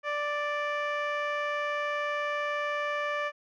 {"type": "tone with low-pass filter", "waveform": "15% pulse", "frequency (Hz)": 587.3, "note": "D5", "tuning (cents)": 0, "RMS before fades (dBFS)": -31, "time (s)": [0.03, 3.32], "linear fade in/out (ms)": 50, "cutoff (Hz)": 2400, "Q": 0.97, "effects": []}